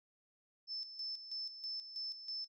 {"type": "tone with tremolo", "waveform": "sine", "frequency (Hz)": 5274, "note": "E8", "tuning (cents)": 0, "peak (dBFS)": -39, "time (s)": [0.67, 2.48], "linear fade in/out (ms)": 50, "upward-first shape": "square", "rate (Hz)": 3.1, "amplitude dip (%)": 65, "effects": []}